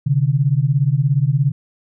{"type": "beating tone pair", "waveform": "sine", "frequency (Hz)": [130.81, 147.81], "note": ["C3", "D3"], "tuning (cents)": [0, 11], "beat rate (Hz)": 17, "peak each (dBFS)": [-16, -16], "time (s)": [0.06, 1.52], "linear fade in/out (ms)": 10, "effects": []}